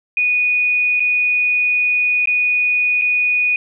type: tone with dropouts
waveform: sine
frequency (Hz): 2470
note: D#7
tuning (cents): -13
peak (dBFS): -13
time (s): 0.17-3.56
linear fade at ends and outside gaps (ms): 2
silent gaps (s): 0.997-1.003 / 2.257-2.273 / 3.014-3.019
effects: none